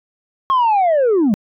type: linear sweep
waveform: sine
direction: down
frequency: 1090 to 187.8 Hz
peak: -9 dBFS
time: 0.5-1.34 s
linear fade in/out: 0 ms
effects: tanh soft clip ceiling -10 dBFS